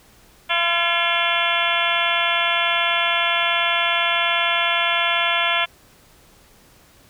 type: harmonic tone with a mistuned harmonic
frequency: 341.3 Hz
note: F4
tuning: 40 cents flat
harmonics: 2 / 3 / 4 / 5 / 6 / 7 / 8 / 9 / 10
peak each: -26 / -26 / -26 / -26 / -26 / -26 / -26 / -26 / -26 dBFS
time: 0.49-5.66 s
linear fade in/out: 20 ms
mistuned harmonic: 6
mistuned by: +77 cents
effects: pink hiss -52 dBFS RMS until 7.09 s